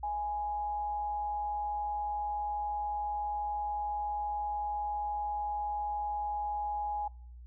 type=tone with amplitude modulation; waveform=sine; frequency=830.6 Hz; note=G#5; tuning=in tune; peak=-30 dBFS; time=0.03-7.08 s; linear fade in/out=5 ms; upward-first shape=sine; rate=173 Hz; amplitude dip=30%; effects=noise-tail reverb RT60 0.6 s tail -26 dB re dry + added 60 Hz sine -46 dBFS peak until 7.46 s